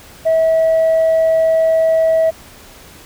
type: tone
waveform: sine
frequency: 647 Hz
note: E5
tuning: 32 cents flat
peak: -8 dBFS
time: 0.25-2.31 s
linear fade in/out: 20 ms
effects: tanh soft clip ceiling -8 dBFS + pink hiss -40 dBFS RMS until 3.05 s